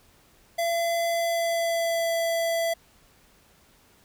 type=tone with pitch glide; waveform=square; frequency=677 to 667.3 Hz; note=E5 to E5; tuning=+46 to +21 cents; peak=-24 dBFS; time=0.58-2.74 s; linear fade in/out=10 ms; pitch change=-25 cents; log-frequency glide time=1.1-2.12 s; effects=pink hiss -59 dBFS RMS until 4.04 s